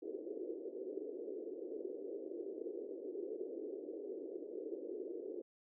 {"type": "band-pass noise", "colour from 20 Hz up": "pink", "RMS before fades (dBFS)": -45, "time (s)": [0.02, 5.42], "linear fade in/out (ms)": 10, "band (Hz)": [330, 470], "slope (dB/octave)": 48, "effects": []}